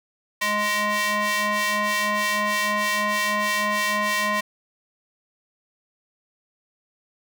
sawtooth ring-modulated tone, 417.6 Hz, G#4, 10 cents sharp, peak -14 dBFS, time 0.41-4.41 s, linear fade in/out 10 ms, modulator 1460 Hz, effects none

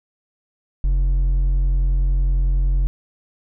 sine tone with hard clipping, 44.55 Hz, F1, 35 cents sharp, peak -16 dBFS, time 0.84-2.87 s, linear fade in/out 0 ms, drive 4 dB, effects none

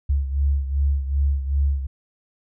sine beating tone pair, 69.3 / 71.9 Hz, C#2 / D2, 0 / -36 cents, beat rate 2.6 Hz, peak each -19 / -25 dBFS, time 0.09-1.87 s, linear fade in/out 10 ms, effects none

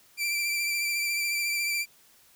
sawtooth tone with vibrato, 2349 Hz, D7, in tune, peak -23 dBFS, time 0.17-1.86 s, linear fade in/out 50 ms, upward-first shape sine, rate 14 Hz, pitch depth 26 cents each way, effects white hiss -59 dBFS RMS until 2.35 s

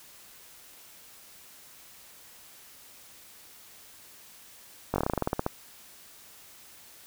slowing click train, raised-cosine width 1 ms, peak -12 dBFS, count 14, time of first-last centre 4.94-5.464 s, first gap 20 ms, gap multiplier 1.11, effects white hiss -52 dBFS RMS until 7.06 s

